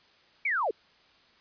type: linear sweep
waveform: sine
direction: down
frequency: 2353 to 360 Hz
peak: -25 dBFS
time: 0.45-0.71 s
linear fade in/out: 5 ms
effects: white hiss -61 dBFS RMS until 1.4 s + resampled to 11025 Hz